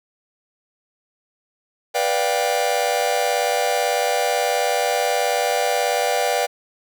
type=chord; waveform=45% pulse; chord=G dominant seventh; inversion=first; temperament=just; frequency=490 / 588 / 705.6 / 784 Hz; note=B4 / D5 / F5 / G5; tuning=-14 / +2 / +18 / 0 cents; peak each=-24 dBFS; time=1.94-6.47 s; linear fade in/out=20 ms; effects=none